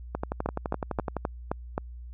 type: two click trains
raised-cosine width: 1 ms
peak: -15 / -13 dBFS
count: 13 / 6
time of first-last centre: 0.15-1.167 / 0.46-1.779 s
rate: 11.8 / 3.79 Hz
effects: added 60 Hz sine -39 dBFS peak until 2.13 s